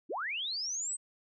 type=linear sweep; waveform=sine; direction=up; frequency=220.6 to 8340 Hz; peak=-33 dBFS; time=0.09-0.97 s; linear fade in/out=20 ms; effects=none